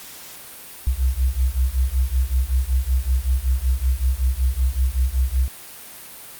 sine beating tone pair, 61.74 / 67.04 Hz, B1 / C2, 0 / +43 cents, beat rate 5.3 Hz, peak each -20 dBFS, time 0.87-5.48 s, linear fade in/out 0 ms, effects white hiss -39 dBFS RMS until 6.39 s + Opus 48 kbps

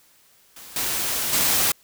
white noise with level steps, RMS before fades -42 / -25 / -20 dBFS, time 0.56-1.72 s, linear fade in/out 5 ms, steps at 0.76 / 1.33 s, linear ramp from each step 2 ms, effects white hiss -57 dBFS RMS until 1.83 s

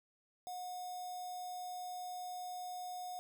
square tone with notch filter, 725 Hz, F#5, 35 cents flat, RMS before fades -44 dBFS, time 0.47-3.19 s, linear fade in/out 0 ms, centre 2300 Hz, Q 0.73, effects none

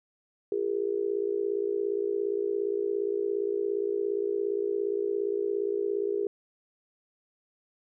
sine tone with amplitude modulation, 404.9 Hz, G#4, 44 cents flat, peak -22 dBFS, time 0.52-6.27 s, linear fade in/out 2 ms, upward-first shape sine, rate 57.3 Hz, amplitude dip 90%, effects none

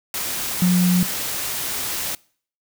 sine tone in noise, 179.7 Hz, F3, 50 cents sharp, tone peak -13 dBFS, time 0.62-1.03 s, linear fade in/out 2 ms, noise white, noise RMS -26 dBFS, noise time 0.14-2.15 s, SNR +10 dB, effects noise-tail reverb RT60 0.5 s tail -24 dB re dry

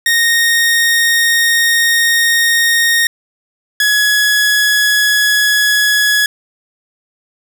sawtooth tone pair in turn, 1856 / 1684.7 Hz, A#6 / G#6, -8 / +24 cents, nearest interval major second, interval 168 cents, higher first, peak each -6 dBFS, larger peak neither, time 0.06-3.07 / 3.8-6.26 s, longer first, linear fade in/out 2 ms, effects none

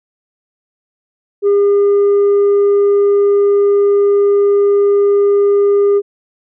sine tone, 404.2 Hz, G#4, 47 cents flat, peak -5 dBFS, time 1.42-6.02 s, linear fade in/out 50 ms, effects tanh soft clip ceiling -7 dBFS

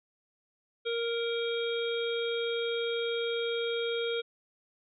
harmonic tone, 466.2 Hz, A#4, in tune, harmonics 1 / 3 / 5 / 7 / 8, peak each -30 / -40 / -41 / -38 / -42 dBFS, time 0.85-4.22 s, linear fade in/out 20 ms, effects none

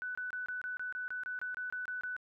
sine tone bursts, 1493 Hz, F#6, 15 cents sharp, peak -36 dBFS, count 14, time 0.02-2.165 s, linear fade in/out 0 ms, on 130 ms, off 25 ms, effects none

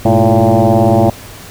sine tone with frequency modulation, 233.1 Hz, A#3, in tune, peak -6 dBFS, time 0.05-1.1 s, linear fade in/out 5 ms, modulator 112 Hz, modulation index 5, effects added 102 Hz sine -38 dBFS peak until 1.5 s + pink hiss -33 dBFS RMS until 1.5 s

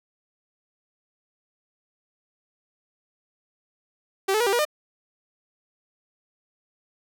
sawtooth tone with pitch steps, 387.2 / 431.9 / 479.7 / 394 / 479.6 / 605 Hz, G4 / A4 / A#4 / G4 / A#4 / D#5, -21 / -32 / +50 / +9 / +49 / -49 cents, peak -16 dBFS, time 4.28-4.652 s, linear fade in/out 10 ms, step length 62 ms, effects none

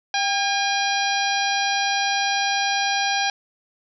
harmonic tone with a mistuned harmonic, 810 Hz, G#5, 43 cents flat, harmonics 1 / 2 / 3 / 4 / 5 / 6 / 7, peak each -23 / -26 / -28 / -29 / -30 / -31 / -31 dBFS, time 0.14-3.3 s, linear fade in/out 2 ms, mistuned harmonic 1, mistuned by -41 cents, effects none

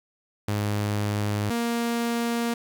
sawtooth tone pair in turn, 103.83 / 234.5 Hz, G#2 / A#3, 0 / +11 cents, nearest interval octave + major second, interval 1411 cents, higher second, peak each -20 dBFS, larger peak neither, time 0.48-1.5 / 1.5-2.54 s, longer second, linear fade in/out 5 ms, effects 9-bit

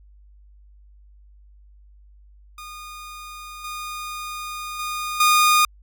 sawtooth tone with level steps, 1225 Hz, D#6, 27 cents flat, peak -32 / -26 / -22 / -10 dBFS, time 2.58-5.65 s, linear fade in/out 2 ms, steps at 3.64 / 4.79 / 5.2 s, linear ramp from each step 5 ms, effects added 50 Hz sine -47 dBFS peak until 5.82 s

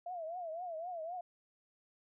sine tone with vibrato, 680 Hz, F5, 46 cents flat, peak -39 dBFS, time 0.06-1.21 s, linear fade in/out 5 ms, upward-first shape triangle, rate 3.9 Hz, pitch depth 160 cents each way, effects none

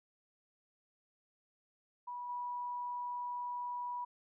sine tone with level steps, 976 Hz, B5, 21 cents flat, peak -40 / -37 dBFS, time 2.07-4.05 s, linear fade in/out 10 ms, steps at 2.29 s, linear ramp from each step 5 ms, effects none

